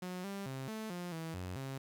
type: tone with pitch steps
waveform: sawtooth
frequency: 181.6 / 198 / 133.1 / 218.9 / 176.8 / 162.7 / 91.1 / 134.6 Hz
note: F#3 / G3 / C3 / A3 / F3 / E3 / F#2 / C3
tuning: -32 / +18 / +30 / -9 / +22 / -22 / -26 / +49 cents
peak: -36 dBFS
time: 0.02-1.78 s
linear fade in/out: 5 ms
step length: 220 ms
effects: 11-bit